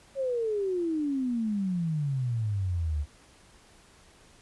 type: exponential sweep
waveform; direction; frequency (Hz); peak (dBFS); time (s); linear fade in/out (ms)
sine; down; 554.4 to 70.4; -26; 0.15-3.06; 50
effects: pink hiss -57 dBFS RMS until 4.41 s + resampled to 24000 Hz